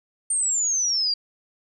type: exponential sweep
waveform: sine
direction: down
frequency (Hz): 8870 to 4699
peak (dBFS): -20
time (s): 0.3-1.14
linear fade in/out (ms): 5
effects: none